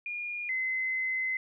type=tone pair in turn; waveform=sine; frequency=2426 / 2049 Hz; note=D#7 / C7; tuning=-44 / -37 cents; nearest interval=minor third; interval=293 cents; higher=first; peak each=-33 / -28 dBFS; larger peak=second; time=0.06-0.49 / 0.49-1.37 s; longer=second; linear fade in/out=2 ms; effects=none